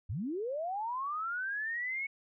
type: linear sweep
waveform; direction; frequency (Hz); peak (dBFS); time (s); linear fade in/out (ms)
sine; up; 74 to 2222; -33; 0.09-2.07; 10
effects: none